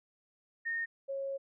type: tone pair in turn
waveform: sine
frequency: 1839 / 547.1 Hz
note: A#6 / C#5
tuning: -24 / -23 cents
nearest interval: octave + major sixth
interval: 2099 cents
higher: first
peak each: -32 / -34 dBFS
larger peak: first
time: 0.65-0.86 / 1.08-1.38 s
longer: second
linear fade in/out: 20 ms
effects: none